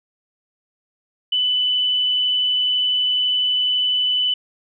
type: tone with amplitude modulation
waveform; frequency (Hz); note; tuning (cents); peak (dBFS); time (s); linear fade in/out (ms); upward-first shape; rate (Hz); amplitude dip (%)
sine; 2994; F#7; +20; -15; 1.32-4.34; 5; sine; 132; 25
effects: none